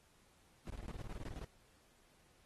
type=noise bursts; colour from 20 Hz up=brown; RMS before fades=-45 dBFS; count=15; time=0.67-1.445 s; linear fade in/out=0 ms; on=33 ms; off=20 ms; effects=pink hiss -70 dBFS RMS until 2.45 s + AAC 32 kbps